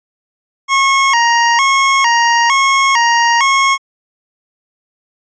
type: tone with vibrato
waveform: 25% pulse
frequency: 1011 Hz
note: B5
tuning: 40 cents sharp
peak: -5 dBFS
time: 0.68-3.78 s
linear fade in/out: 50 ms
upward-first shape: square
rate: 1.1 Hz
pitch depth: 130 cents each way
effects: resampled to 16000 Hz